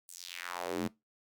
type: tone with high-pass filter sweep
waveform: square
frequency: 44.08 Hz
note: F1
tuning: 17 cents sharp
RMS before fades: -39 dBFS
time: 0.08-0.88 s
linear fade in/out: 10 ms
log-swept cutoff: 9500 to 190 Hz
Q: 2.3
effects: noise-tail reverb RT60 0.2 s tail -21 dB re dry